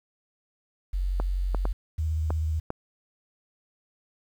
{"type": "tone", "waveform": "sine", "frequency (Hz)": 46, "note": "F#1", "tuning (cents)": -9, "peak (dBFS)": -24, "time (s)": [0.93, 1.73], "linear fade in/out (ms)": 10}
{"type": "clicks", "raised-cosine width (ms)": 1, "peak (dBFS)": -16, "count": 5, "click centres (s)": [1.2, 1.547, 1.654, 2.305, 2.704]}
{"type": "tone with vibrato", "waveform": "sine", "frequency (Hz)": 78.9, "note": "D#2", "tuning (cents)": 25, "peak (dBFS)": -24, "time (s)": [1.98, 2.6], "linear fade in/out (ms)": 10, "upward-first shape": "sine", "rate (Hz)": 16, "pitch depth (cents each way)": 39}
{"effects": ["9-bit"]}